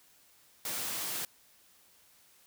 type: high-pass noise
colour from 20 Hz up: white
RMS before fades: -36 dBFS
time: 0.65-1.25 s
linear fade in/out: 2 ms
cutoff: 100 Hz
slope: 96 dB/octave
effects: white hiss -63 dBFS RMS until 2.46 s